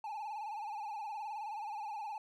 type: tone with vibrato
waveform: triangle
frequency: 849 Hz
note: G#5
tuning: 38 cents sharp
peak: -37 dBFS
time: 0.04-2.18 s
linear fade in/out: 2 ms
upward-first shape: sine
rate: 19 Hz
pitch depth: 88 cents each way
effects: none